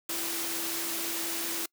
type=tone in noise; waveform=sine; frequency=334 Hz; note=E4; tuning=23 cents sharp; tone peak=-40 dBFS; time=0.09-1.66 s; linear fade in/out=5 ms; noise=white; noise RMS=-33 dBFS; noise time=0.09-1.66 s; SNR=-10 dB; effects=noise-tail reverb RT60 0.1 s tail -26 dB re dry + high-pass 200 Hz 12 dB/octave